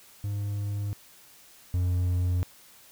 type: tone pair in turn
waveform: triangle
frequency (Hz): 102 / 89.51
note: G#2 / F2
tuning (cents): -31 / +43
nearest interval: major second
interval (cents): 226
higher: first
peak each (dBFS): -26 / -21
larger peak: second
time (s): 0.24-0.93 / 1.74-2.43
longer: neither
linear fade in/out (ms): 0
effects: white hiss -54 dBFS RMS until 2.91 s